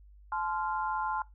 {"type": "tone cluster", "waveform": "sine", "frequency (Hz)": [864, 1038, 1392], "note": ["A5", "C6", "F6"], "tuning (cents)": [-32, -14, -6], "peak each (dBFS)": [-33, -34, -37], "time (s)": [0.32, 1.22], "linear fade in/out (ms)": 2, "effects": ["noise-tail reverb RT60 0.2 s tail -21 dB re dry", "added 50 Hz sine -52 dBFS peak until 1.34 s"]}